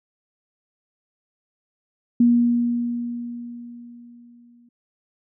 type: tone with exponential decay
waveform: sine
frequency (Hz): 238.6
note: A#3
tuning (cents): +41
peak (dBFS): -11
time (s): 2.2-4.69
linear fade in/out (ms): 5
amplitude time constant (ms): 540
effects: none